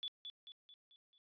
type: tone with echo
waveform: sine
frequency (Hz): 3452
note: A7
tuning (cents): -34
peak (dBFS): -39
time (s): 0.03-0.08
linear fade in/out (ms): 0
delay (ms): 220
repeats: 5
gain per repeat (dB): -6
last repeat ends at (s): 1.18
effects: resampled to 11025 Hz